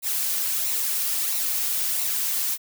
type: noise with flanger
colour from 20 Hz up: blue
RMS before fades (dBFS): -25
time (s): 0.02-2.58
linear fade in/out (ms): 50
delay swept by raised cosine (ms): 0.61 to 3.11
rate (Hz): 1.5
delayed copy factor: -0.5
effects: none